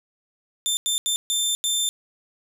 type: tone bursts at uneven times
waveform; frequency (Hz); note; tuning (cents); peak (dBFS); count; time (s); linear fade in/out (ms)
20% pulse; 3570; A7; +24; -15; 5; 0.66-0.77 / 0.86-0.98 / 1.06-1.16 / 1.3-1.55 / 1.64-1.89; 0
effects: none